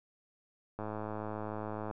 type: click train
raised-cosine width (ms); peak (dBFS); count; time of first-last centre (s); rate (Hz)
1; -25; 121; 0.79-1.911; 107
effects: none